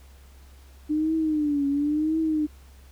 sine tone with vibrato, 299.9 Hz, D4, 36 cents sharp, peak -21 dBFS, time 0.89-2.47 s, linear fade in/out 20 ms, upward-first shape triangle, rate 0.96 Hz, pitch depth 130 cents each way, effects added 67 Hz sine -47 dBFS peak until 2.91 s + pink hiss -57 dBFS RMS until 2.91 s

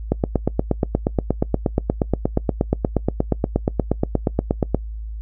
click train, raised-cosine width 2 ms, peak -3 dBFS, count 40, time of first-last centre 0.12-4.746 s, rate 8.43 Hz, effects noise-tail reverb RT60 0.1 s tail -23 dB re dry + added 54 Hz sine -27 dBFS peak until 5.21 s

